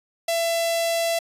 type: tone with notch filter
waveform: sawtooth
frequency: 670 Hz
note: E5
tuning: 28 cents sharp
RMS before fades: -23 dBFS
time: 0.28-1.19 s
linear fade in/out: 5 ms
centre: 1400 Hz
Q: 1.3
effects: resampled to 32000 Hz